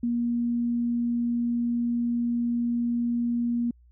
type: tone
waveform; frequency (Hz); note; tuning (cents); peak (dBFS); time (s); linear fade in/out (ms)
sine; 237.6; A#3; +33; -23; 0.03-3.71; 5
effects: added 60 Hz sine -53 dBFS peak until 3.91 s